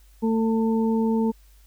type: harmonic tone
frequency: 223.9 Hz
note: A3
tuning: 30 cents sharp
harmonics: 1 / 2 / 4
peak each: -20 / -26 / -32 dBFS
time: 0.22-1.32 s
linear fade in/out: 20 ms
effects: added 50 Hz sine -50 dBFS peak until 1.66 s + white hiss -61 dBFS RMS until 1.66 s